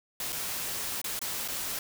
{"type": "noise with dropouts", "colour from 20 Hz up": "white", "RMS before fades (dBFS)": -34, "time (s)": [0.2, 1.79], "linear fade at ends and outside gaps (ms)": 2, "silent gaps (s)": [[0.323, 0.327], [1.016, 1.042], [1.192, 1.215], [1.478, 1.484]], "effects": []}